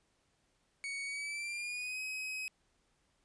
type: tone with pitch glide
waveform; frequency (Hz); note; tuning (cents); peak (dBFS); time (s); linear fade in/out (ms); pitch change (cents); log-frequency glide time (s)
40% pulse; 2233 to 2536; C#7 to D#7; +12 to +32; -37; 0.84-2.48; 0; +220; 1.05-2.01
effects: pink hiss -75 dBFS RMS until 3.24 s + resampled to 22050 Hz